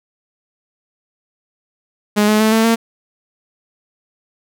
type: tone with pitch steps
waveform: sawtooth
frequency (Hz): 208.7 / 213.5 / 218.3 / 223.3 / 228.4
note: G#3 / G#3 / A3 / A3 / A#3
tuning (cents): +9 / +48 / -13 / +26 / -35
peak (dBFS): -7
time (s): 2.16-2.76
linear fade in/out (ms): 20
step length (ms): 120
effects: none